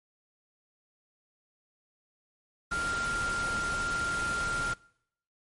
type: tone in noise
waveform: sine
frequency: 1392 Hz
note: F6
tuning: 6 cents flat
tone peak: -29 dBFS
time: 2.71-4.74 s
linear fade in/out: 10 ms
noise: pink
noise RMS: -37 dBFS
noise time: 2.71-4.74 s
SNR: +5 dB
effects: noise-tail reverb RT60 0.7 s tail -23 dB re dry + MP3 48 kbps